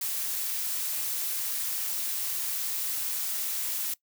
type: noise with amplitude modulation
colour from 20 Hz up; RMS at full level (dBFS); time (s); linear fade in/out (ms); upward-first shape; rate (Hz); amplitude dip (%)
blue; -29; 0.01-3.94; 5; sine; 299; 45
effects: noise-tail reverb RT60 0.1 s tail -20 dB re dry